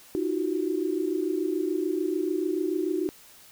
sine tone cluster, 310.7 / 350.5 / 377.3 Hz, D#4 / F4 / F#4, -2 / +6 / +34 cents, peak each -29 dBFS, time 0.15-3.09 s, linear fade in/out 0 ms, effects white hiss -52 dBFS RMS until 3.51 s

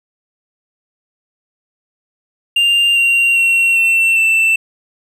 triangle tone with pitch steps, 2794 / 2762 / 2730 / 2699 / 2668 Hz, F7 / F7 / F7 / E7 / E7, 0 / -20 / -40 / +40 / +20 cents, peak -8 dBFS, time 2.56-4.56 s, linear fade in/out 5 ms, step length 400 ms, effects none

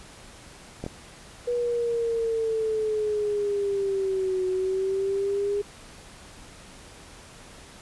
clicks, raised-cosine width 2 ms, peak -18 dBFS, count 2, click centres 0.84 / 0.864 s
sine linear two-way sweep, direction down then up, 486.2 to 370 to 409.4 Hz, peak -23 dBFS, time 1.47-5.62 s, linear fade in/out 10 ms, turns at 4.45 s
effects pink hiss -47 dBFS RMS until 7.81 s + resampled to 24000 Hz

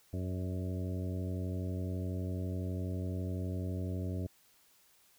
harmonic tone with a mistuned harmonic, 92 Hz, F#2, 9 cents flat, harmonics 1 / 2 / 3 / 4 / 5 / 6 / 7, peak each -35 / -41 / -43 / -47 / -50 / -51 / -51 dBFS, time 0.13-4.27 s, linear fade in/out 5 ms, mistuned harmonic 6, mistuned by +42 cents, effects white hiss -66 dBFS RMS until 5.18 s

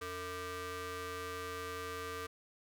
sawtooth ring-modulated tone, 367.6 Hz, F#4, 11 cents flat, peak -33 dBFS, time 0.01-2.27 s, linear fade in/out 10 ms, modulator 820 Hz, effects none

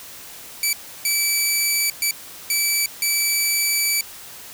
10% pulse tone bursts at uneven times, 2307 Hz, D7, 31 cents flat, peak -9 dBFS, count 5, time 0.63-0.73 / 1.05-1.9 / 2.02-2.11 / 2.5-2.86 / 3.02-4.01 s, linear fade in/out 2 ms, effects white hiss -39 dBFS RMS until 4.53 s

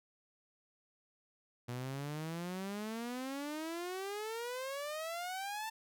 sawtooth exponential sweep, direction up, 119.7 to 896 Hz, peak -35 dBFS, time 1.68-5.7 s, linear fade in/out 10 ms, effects none

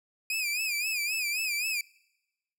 sawtooth tone with vibrato, 2467 Hz, D#7, 15 cents flat, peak -25 dBFS, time 0.3-1.81 s, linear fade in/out 2 ms, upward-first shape sine, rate 3.8 Hz, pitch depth 110 cents each way, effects noise-tail reverb RT60 1.0 s tail -25 dB re dry

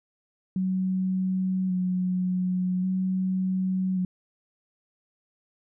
sine tone with vibrato, 185 Hz, F#3, in tune, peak -23 dBFS, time 0.56-4.05 s, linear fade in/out 2 ms, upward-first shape square, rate 0.44 Hz, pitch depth 19 cents each way, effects none

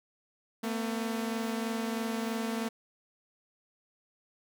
sawtooth tone pair together, 224.7 / 247.8 Hz, A3 / B3, +37 / +6 cents, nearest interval major second, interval 169 cents, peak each -28 / -34 dBFS, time 0.63-2.69 s, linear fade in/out 10 ms, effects none

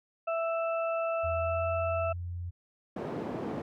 harmonic tone, 661 Hz, E5, 5 cents sharp, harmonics 1 / 2 / 4, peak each -29 / -35 / -41 dBFS, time 0.27-2.13 s, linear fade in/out 10 ms
sine tone with pitch glide, 84.3 to 87.58 Hz, E2 to F2, +39 to +5 cents, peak -34 dBFS, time 1.23-2.51 s, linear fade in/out 20 ms, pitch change +66 cents, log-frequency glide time 1.37-1.67 s
white band-pass noise, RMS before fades -36 dBFS, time 2.96-3.62 s, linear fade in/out 5 ms, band 160 to 450 Hz, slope 12 dB/octave
effects none

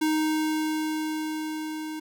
square tone with level ramp, 311.1 Hz, D#4, in tune, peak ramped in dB -22 to -33 dBFS, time 0.01-2 s, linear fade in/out 10 ms, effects none

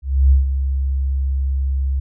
sine tone with ADSR envelope, 67.4 Hz, C#2, 48 cents flat, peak -7 dBFS, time 0.02-2 s, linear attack 290 ms, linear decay 140 ms, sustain -9 dB, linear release 8 ms, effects none

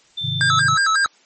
sine tone, 3556 Hz, A7, 18 cents sharp, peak -23 dBFS, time 0.17-0.62 s, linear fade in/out 10 ms
sine chord, Ab major, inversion none, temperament equal, 103.83 / 130.81 / 155.56 Hz, Ab2 / C3 / Eb3, 0 / 0 / 0 cents, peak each -29 / -25 / -27 dBFS, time 0.21-0.78 s, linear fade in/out 50 ms
square tone with vibrato, 1445 Hz, F#6, 41 cents flat, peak -15 dBFS, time 0.41-1.06 s, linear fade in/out 0 ms, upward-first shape square, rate 5.5 Hz, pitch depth 180 cents each way
effects white hiss -54 dBFS RMS until 1.25 s + MP3 32 kbps

